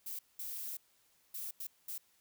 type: noise bursts at uneven times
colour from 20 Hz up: violet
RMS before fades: -42 dBFS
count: 5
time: 0.06-0.19 / 0.39-0.77 / 1.34-1.51 / 1.6-1.67 / 1.88-1.98 s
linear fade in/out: 5 ms
effects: white hiss -71 dBFS RMS until 2.2 s